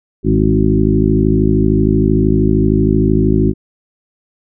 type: harmonic tone with a mistuned harmonic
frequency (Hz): 53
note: G#1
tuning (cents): +36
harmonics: 1 / 2 / 3 / 4 / 5 / 6 / 7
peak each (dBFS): -17 / -17 / -17 / -17 / -17 / -17 / -17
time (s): 0.23-3.54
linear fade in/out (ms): 50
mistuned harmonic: 4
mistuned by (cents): -40
effects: none